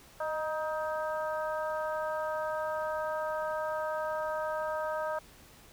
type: harmonic tone with a mistuned harmonic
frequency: 314.9 Hz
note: D#4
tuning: 21 cents sharp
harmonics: 2 / 3 / 4 / 5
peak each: -33 / -37 / -39 / -41 dBFS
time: 0.2-5.19 s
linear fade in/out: 5 ms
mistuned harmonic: 2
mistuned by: -31 cents
effects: pink hiss -56 dBFS RMS until 5.72 s